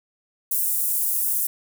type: high-pass noise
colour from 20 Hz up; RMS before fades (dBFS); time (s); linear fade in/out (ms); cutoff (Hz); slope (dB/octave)
pink; -23; 0.51-1.47; 5; 10000; 24
effects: none